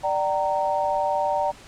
sine tone cluster, 591 / 766 / 926 Hz, D5 / G5 / A#5, +11 / -40 / -12 cents, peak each -25 dBFS, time 0.03-1.52 s, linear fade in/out 20 ms, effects pink hiss -46 dBFS RMS until 1.67 s + low-pass 8000 Hz 12 dB/octave

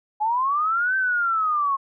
sine linear two-way sweep, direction up then down, 830 to 1558 to 1078 Hz, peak -19 dBFS, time 0.2-1.77 s, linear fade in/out 20 ms, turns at 0.96 s, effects none

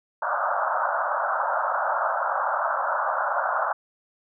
white band-pass noise, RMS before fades -25 dBFS, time 0.22-3.73 s, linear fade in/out 5 ms, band 560 to 1500 Hz, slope 96 dB/octave, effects none

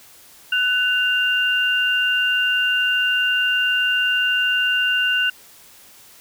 sine tone pair together, 1493.4 / 2794 Hz, F#6 / F7, +16 / 0 cents, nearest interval major seventh, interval 1084 cents, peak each -19 dBFS, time 0.52-5.3 s, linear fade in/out 5 ms, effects white hiss -47 dBFS RMS until 6.2 s

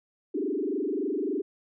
sine tone with frequency modulation, 344.8 Hz, F4, 22 cents flat, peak -26 dBFS, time 0.34-1.42 s, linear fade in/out 10 ms, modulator 23.5 Hz, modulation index 3.1, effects none

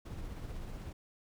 brown noise with tremolo, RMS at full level -41 dBFS, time 0.05-0.93 s, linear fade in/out 10 ms, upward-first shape triangle, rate 16 Hz, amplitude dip 35%, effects none

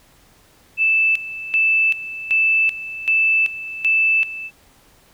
sine tone with tremolo, 2637 Hz, E7, in tune, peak -13 dBFS, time 0.77-4.51 s, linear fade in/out 50 ms, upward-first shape square, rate 1.3 Hz, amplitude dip 80%, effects pink hiss -53 dBFS RMS until 5.13 s

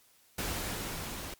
pink noise with level ramp, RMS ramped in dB -34 to -41 dBFS, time 0.38-1.34 s, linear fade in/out 5 ms, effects white hiss -64 dBFS RMS until 1.39 s + MP3 96 kbps

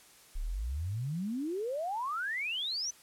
sine exponential sweep, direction up, 31.42 to 6160 Hz, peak -32 dBFS, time 0.35-2.91 s, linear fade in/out 10 ms, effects white hiss -58 dBFS RMS until 3.02 s + low-pass 12000 Hz 12 dB/octave

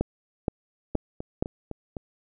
two click trains, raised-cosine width 2 ms, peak -10 / -20 dBFS, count 4 / 5, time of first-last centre 0.01-1.425 / 0.95-1.968 s, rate 2.12 / 3.93 Hz, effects none

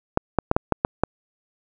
clicks, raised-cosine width 1 ms, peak -3 dBFS, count 7, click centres 0.174 / 0.387 / 0.514 / 0.565 / 0.723 / 0.849 / 1.036 s, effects none

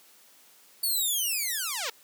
5% pulse linear sweep, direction down, 4532 to 424.8 Hz, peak -18 dBFS, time 0.83-1.9 s, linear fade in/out 5 ms, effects white hiss -57 dBFS RMS until 2.03 s + high-pass 200 Hz 12 dB/octave

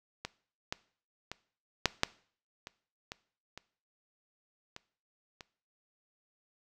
clicks, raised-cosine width 0.2 ms, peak -19 / -16 / -21 / -6 / -7 / -25 / -22 / -26 / -26 / -28 dBFS, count 10, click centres 0.25 / 0.725 / 1.316 / 1.857 / 2.034 / 2.671 / 3.119 / 3.576 / 4.764 / 5.408 s, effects noise-tail reverb RT60 0.5 s tail -20 dB re dry

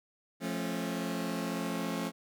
sawtooth chord, F augmented, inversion none, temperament just, 174.61 / 218.3 / 272.8 Hz, F3 / A3 / C#4, 0 / -13 / -28 cents, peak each -33 dBFS, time 0.4-2.12 s, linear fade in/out 50 ms, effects none

